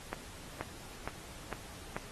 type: accelerating click train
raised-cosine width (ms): 0.5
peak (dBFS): -21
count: 5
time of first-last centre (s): 0.13-1.965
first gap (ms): 480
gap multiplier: 0.97
effects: pink hiss -50 dBFS RMS until 2.11 s + AAC 32 kbps